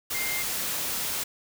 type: tone in noise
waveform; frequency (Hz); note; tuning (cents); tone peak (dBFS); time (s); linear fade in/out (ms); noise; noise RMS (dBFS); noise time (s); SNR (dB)
sine; 2105; C7; +10; -31; 0.14-0.43; 10; white; -30; 0.1-1.24; -4
effects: none